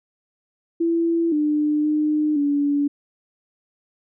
sine tone with pitch steps, 334.4 / 299.7 / 303.1 / 287 Hz, E4 / D4 / D#4 / D4, +25 / +35 / -45 / -40 cents, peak -17 dBFS, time 0.8-2.88 s, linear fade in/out 10 ms, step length 520 ms, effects none

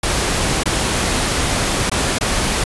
pink noise with dropouts, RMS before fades -18 dBFS, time 0.03-2.64 s, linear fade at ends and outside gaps 5 ms, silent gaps 0.635-0.656 / 1.898-1.915 / 2.186-2.209 s, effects resampled to 24000 Hz

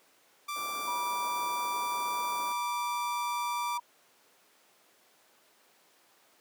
sawtooth tone, 1174.7 Hz, D6, in tune, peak -30 dBFS, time 0.48-3.78 s, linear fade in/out 10 ms
pink band-stop noise, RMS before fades -41 dBFS, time 0.56-2.52 s, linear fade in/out 0 ms, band 1400 to 9100 Hz, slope 48 dB/octave
sine tone with pitch glide, 970 to 963.9 Hz, B5 to B5, -31 to -42 cents, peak -32 dBFS, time 0.87-3.8 s, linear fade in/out 10 ms, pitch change -11 cents, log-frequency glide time 2.2-3.63 s
effects pink hiss -63 dBFS RMS until 6.4 s + high-pass 400 Hz 12 dB/octave

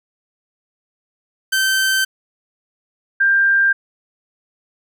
sawtooth / sine tone pair in turn, 1548 / 1589.7 Hz, G6 / G6, -22 / +24 cents, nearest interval unison, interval 46 cents, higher second, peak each -11 dBFS, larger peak neither, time 1.52-2.05 / 3.2-3.73 s, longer neither, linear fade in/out 10 ms, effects none

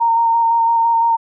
sine tone with vibrato, 922 Hz, A#5, 19 cents flat, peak -11 dBFS, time 0-1.17 s, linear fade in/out 20 ms, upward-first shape square, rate 5.9 Hz, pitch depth 13 cents each way, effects none

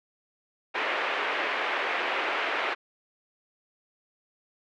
white band-pass noise, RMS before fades -29 dBFS, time 0.74-2.75 s, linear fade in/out 20 ms, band 360 to 2500 Hz, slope 24 dB/octave, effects none

